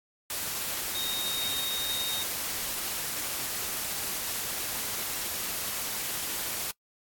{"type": "tone in noise", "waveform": "sine", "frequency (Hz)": 3724, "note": "A#7", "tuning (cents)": -2, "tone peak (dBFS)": -30, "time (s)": [0.95, 2.23], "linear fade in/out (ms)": 2, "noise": "white", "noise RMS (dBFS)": -33, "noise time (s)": [0.3, 6.71], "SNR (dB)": 0, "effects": ["noise-tail reverb RT60 0.1 s tail -24 dB re dry", "AAC 64 kbps"]}